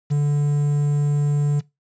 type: tone with quantisation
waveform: triangle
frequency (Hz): 145.7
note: D3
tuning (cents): -13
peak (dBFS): -14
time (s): 0.1-1.61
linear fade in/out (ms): 20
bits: 7
effects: noise-tail reverb RT60 0.2 s tail -20 dB re dry + resampled to 16000 Hz

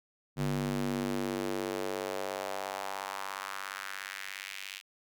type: tone with high-pass filter sweep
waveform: square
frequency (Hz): 48.53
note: G1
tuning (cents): -17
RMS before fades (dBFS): -36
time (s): 0.36-4.82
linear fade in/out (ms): 50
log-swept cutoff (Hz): 160 to 2700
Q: 2.1
effects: none

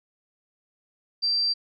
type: tone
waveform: sine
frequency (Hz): 4700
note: D8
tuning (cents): +1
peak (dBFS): -21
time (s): 1.22-1.54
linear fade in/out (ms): 20
effects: none

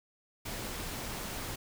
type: noise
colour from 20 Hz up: pink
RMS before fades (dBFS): -39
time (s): 0.45-1.56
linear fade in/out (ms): 10
effects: none

